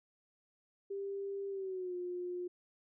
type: tone with pitch glide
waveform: sine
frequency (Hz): 396 to 356.9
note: G4 to F4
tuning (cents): +18 to +38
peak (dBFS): -37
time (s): 0.9-2.48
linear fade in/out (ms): 10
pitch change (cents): -180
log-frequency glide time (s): 1.49-1.95
effects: none